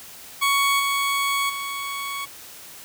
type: tone with level steps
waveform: 20% pulse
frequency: 1115 Hz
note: C#6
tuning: 10 cents sharp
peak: -13 / -16 / -23 dBFS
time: 0.41-2.26 s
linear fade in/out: 20 ms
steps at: 0.79 / 1.49 s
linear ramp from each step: 10 ms
effects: white hiss -42 dBFS RMS until 2.84 s